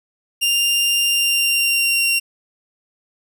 sawtooth tone with pitch glide, 2794 to 2757 Hz, F7 to F7, 0 to -23 cents, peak -12 dBFS, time 0.41-2.2 s, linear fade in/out 20 ms, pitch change -23 cents, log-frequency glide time 1.05-2.03 s, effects none

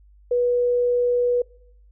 sine tone, 487.8 Hz, B4, 21 cents flat, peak -17 dBFS, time 0.31-1.42 s, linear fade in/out 5 ms, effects noise-tail reverb RT60 0.7 s tail -24 dB re dry + added 50 Hz sine -49 dBFS peak until 1.91 s

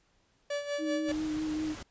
45% pulse tone with tremolo, 577 Hz, D5, 31 cents flat, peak -30 dBFS, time 0.5-1.12 s, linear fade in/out 5 ms, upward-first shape sine, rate 5.2 Hz, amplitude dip 65%
sine tone with vibrato, 309.4 Hz, D#4, 10 cents flat, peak -30 dBFS, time 0.78-1.76 s, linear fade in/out 50 ms, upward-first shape sine, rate 5 Hz, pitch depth 19 cents each way
pink noise, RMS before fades -44 dBFS, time 1.08-1.83 s, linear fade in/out 5 ms
effects pink hiss -70 dBFS RMS until 1.9 s + resampled to 16000 Hz

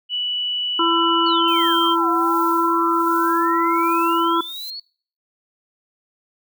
sine tone with pitch glide, 2956 to 3150 Hz, F#7 to G7, -2 to +8 cents, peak -20 dBFS, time 0.09-1.96 s, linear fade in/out 50 ms, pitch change +110 cents, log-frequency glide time 1.28-1.64 s
harmonic tone, 335.4 Hz, E4, 30 cents sharp, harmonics 1 / 3 / 4, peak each -20 / -20 / -20 dBFS, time 0.79-4.41 s, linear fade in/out 5 ms
sine exponential two-way sweep, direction down then up, 4479 to 698.5 to 4479 Hz, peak -29 dBFS, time 1.26-4.8 s, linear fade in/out 5 ms, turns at 2.09 s
violet noise with tremolo, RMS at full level -36 dBFS, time 1.48-4.7 s, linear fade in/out 0 ms, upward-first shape sine, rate 1.3 Hz, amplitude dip 70%
effects noise-tail reverb RT60 0.5 s tail -26 dB re dry

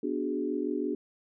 sine chord, G# half-diminished seventh, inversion first, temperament equal, 246.9 / 293.7 / 370 / 415.3 Hz, B3 / D4 / F#4 / G#4, 0 / 0 / 0 / 0 cents, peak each -35 / -32 / -34 / -35 dBFS, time 0.03-0.95 s, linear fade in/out 5 ms, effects none

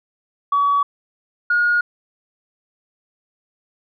sine tone pair in turn, 1135 / 1435.6 Hz, C#6 / F6, +41 / +47 cents, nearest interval major third, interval 406 cents, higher second, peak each -13 dBFS, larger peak neither, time 0.52-0.83 / 1.5-1.81 s, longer neither, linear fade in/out 5 ms, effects tanh soft clip ceiling -9 dBFS

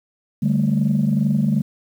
sine chord, D suspended fourth, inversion none, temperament equal with one note detuned, 146.83 / 197.48 / 220 Hz, D3 / G3 / A3, 0 / +13 / 0 cents, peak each -19 dBFS, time 0.42-1.62 s, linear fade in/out 10 ms, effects tanh soft clip ceiling -9 dBFS + 8-bit

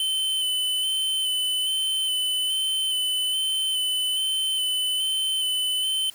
square tone with vibrato, 3045 Hz, F#7, 49 cents sharp, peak -23 dBFS, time 0-6.1 s, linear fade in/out 2 ms, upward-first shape square, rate 1.2 Hz, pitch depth 15 cents each way, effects white hiss -49 dBFS RMS until 6.14 s

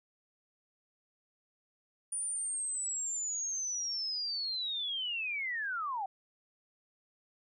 sine linear sweep, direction down, 9500 to 740 Hz, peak -33 dBFS, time 2.12-6.06 s, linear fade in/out 5 ms, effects none

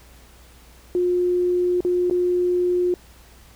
sine tone with dropouts, 357 Hz, F4, 38 cents sharp, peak -17 dBFS, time 0.95-2.94 s, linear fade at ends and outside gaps 1 ms, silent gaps 1.806-1.849 / 2.099-2.11 s, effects added 60 Hz sine -48 dBFS peak until 3.55 s + pink hiss -51 dBFS RMS until 3.55 s

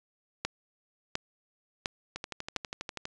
two click trains, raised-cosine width 0.2 ms, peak -12 / -19 dBFS, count 4 / 12, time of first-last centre 0.45-2.563 / 2.16-3.054 s, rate 1.42 / 12.3 Hz, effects resampled to 22050 Hz

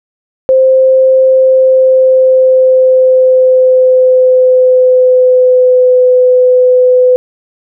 sine tone with pitch glide, 523.3 to 503.7 Hz, C5 to B4, 0 to +34 cents, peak -3 dBFS, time 0.49-7.16 s, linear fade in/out 0 ms, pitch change -66 cents, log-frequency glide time 1.23-6.03 s, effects none

